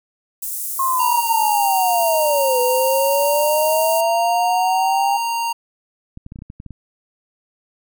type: high-pass noise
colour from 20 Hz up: pink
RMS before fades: -26 dBFS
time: 0.42-4.01 s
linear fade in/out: 5 ms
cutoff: 8500 Hz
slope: 24 dB/octave
type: linear two-way sweep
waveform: sine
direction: down then up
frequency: 1076 to 493.9 to 805 Hz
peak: -16 dBFS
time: 0.79-5.17 s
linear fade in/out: 5 ms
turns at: 2.6 s
type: tone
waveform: square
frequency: 928 Hz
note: A#5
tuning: 8 cents flat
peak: -20 dBFS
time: 0.99-5.53 s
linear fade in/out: 10 ms
type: clicks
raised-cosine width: 5 ms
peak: -22 dBFS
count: 10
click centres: 6.174 / 6.264 / 6.321 / 6.359 / 6.389 / 6.421 / 6.501 / 6.601 / 6.663 / 6.707 s
effects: none